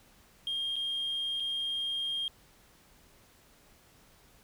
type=tone with dropouts; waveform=triangle; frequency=3219 Hz; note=G7; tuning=45 cents sharp; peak=-28 dBFS; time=0.47-2.28 s; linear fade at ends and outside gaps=1 ms; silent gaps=0.758-0.764 / 1.4-1.403 s; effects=tanh soft clip ceiling -27 dBFS + pink hiss -61 dBFS RMS until 4.43 s